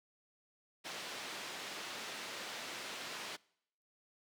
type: band-pass noise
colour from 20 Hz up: white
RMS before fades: -45 dBFS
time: 0.84-3.37 s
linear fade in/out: 20 ms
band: 210 to 4100 Hz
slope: 12 dB/octave
effects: noise-tail reverb RT60 0.7 s tail -24 dB re dry